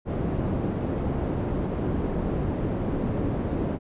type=low-pass noise; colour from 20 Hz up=white; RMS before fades=-27 dBFS; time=0.05-3.79 s; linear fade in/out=50 ms; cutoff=320 Hz; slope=12 dB/octave; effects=resampled to 8000 Hz